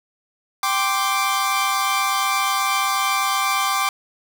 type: chord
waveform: sawtooth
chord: G suspended fourth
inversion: none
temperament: equal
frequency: 784 / 1046.5 / 1174.7 Hz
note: G5 / C6 / D6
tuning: 0 / 0 / 0 cents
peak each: -21 / -21 / -17 dBFS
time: 0.63-3.89 s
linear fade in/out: 2 ms
effects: none